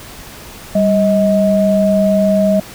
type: tone pair together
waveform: sine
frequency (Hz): 196.1 / 632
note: G3 / D#5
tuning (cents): +1 / +27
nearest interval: octave + minor sixth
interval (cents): 2026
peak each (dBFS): -12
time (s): 0.75-2.6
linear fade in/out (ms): 5
effects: pink hiss -34 dBFS RMS until 2.74 s